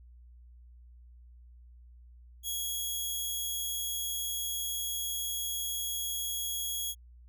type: tone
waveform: 10% pulse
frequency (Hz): 3322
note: G#7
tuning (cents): 0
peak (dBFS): -24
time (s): 2.43-6.95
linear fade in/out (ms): 50
effects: added 60 Hz sine -51 dBFS peak until 7.28 s